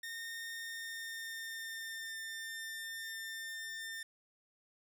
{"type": "tone with pitch glide", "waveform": "sawtooth", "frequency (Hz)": [1832, 1800.5], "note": ["A#6", "A6"], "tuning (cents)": [-31, 39], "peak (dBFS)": -38, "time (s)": [0.03, 4.03], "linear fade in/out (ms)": 5, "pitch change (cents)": -30, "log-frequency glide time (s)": [0.52, 2.13], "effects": []}